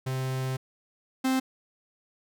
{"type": "tone pair in turn", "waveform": "45% pulse", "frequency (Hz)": [130.81, 261.6], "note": ["C3", "C4"], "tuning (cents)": [0, 0], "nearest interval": "octave", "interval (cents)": 1200, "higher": "second", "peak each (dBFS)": [-28, -23], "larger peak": "second", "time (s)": [[0.06, 0.57], [1.24, 1.4]], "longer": "first", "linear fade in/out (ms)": 10, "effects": []}